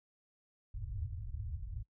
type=low-pass noise; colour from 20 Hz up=white; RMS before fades=-41 dBFS; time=0.74-1.83 s; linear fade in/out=5 ms; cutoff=110 Hz; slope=48 dB/octave; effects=noise-tail reverb RT60 0.1 s tail -23 dB re dry